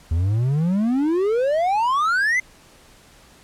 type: exponential sweep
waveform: triangle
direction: up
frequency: 77.78 to 2100 Hz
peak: -15 dBFS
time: 0.11-2.4 s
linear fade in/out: 5 ms
effects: pink hiss -50 dBFS RMS until 3.43 s + low-pass 11000 Hz 12 dB/octave